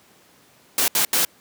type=noise bursts at uneven times; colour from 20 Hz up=white; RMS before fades=-19 dBFS; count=3; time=0.78-0.88 / 0.95-1.05 / 1.13-1.25 s; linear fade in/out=2 ms; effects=pink hiss -54 dBFS RMS until 1.4 s + high-pass 150 Hz 12 dB/octave